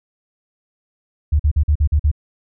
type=tone bursts; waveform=sine; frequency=74.5 Hz; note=D2; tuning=25 cents sharp; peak=-11 dBFS; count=7; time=1.32-2.115 s; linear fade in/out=10 ms; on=75 ms; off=45 ms; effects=none